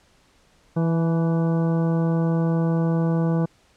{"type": "harmonic tone with a mistuned harmonic", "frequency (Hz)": 164.81, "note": "E3", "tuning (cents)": 0, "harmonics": [1, 2, 3, 4, 5, 6, 7, 9], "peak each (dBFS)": [-19, -28, -29, -35, -37, -41, -40, -44], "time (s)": [0.76, 3.46], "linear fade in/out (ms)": 10, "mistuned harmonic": 5, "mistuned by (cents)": 43, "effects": ["pink hiss -59 dBFS RMS until 3.76 s", "low-pass 8000 Hz 12 dB/octave"]}